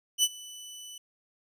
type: tone with ADSR envelope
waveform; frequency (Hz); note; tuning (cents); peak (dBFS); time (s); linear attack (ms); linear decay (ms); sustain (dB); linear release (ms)
20% pulse; 2984; F#7; +14; -14; 0.18-0.98; 53; 46; -23; 4
effects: none